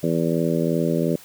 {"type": "harmonic tone", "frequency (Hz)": 82.8, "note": "E2", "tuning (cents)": 8, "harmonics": [2, 3, 4, 5, 6, 7], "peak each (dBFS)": [-23, -25, -26, -27, -28, -28], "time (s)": [0.03, 1.16], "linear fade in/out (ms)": 5, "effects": ["white hiss -46 dBFS RMS until 1.24 s"]}